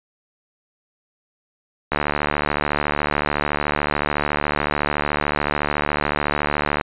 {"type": "click train", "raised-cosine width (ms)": 0.5, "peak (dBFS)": -4, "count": 362, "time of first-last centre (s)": [1.92, 6.812], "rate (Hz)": 73.8, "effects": ["resampled to 8000 Hz"]}